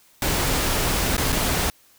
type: noise with dropouts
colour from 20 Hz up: pink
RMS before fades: -22 dBFS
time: 0.22-1.7 s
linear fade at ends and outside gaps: 1 ms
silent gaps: 1.167-1.179 / 1.322-1.326 s
effects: white hiss -56 dBFS RMS until 1.98 s